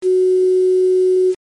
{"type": "tone with quantisation", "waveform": "sine", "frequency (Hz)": 370, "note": "F#4", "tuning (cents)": 0, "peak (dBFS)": -10, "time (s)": [0.02, 1.35], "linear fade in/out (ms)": 50, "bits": 6, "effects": ["MP3 48 kbps"]}